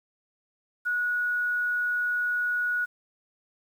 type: tone with quantisation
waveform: sine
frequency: 1460 Hz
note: F#6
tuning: 24 cents flat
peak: -24 dBFS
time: 0.85-2.86 s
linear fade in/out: 20 ms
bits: 9
effects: none